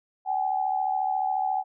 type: tone pair together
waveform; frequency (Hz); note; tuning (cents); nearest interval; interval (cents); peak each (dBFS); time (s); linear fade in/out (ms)
sine; 760.8 / 835; F#5 / G#5; +48 / +9; major second; 161; -25 / -28; 0.25-1.64; 50
effects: none